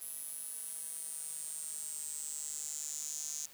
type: tone with high-pass filter sweep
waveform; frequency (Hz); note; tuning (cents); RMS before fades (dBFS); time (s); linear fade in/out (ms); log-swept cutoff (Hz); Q
sawtooth; 150; D3; +37; -42; 0.01-3.46; 5; 11000 to 6600; 7.2
effects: white hiss -57 dBFS RMS until 3.53 s